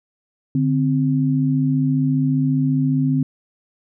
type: tone pair together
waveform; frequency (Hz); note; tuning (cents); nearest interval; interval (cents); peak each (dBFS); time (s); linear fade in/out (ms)
sine; 146.82 / 261.6; D3 / C4; 0 / 0; minor seventh; 1000; -18; 0.55-3.23; 2
effects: none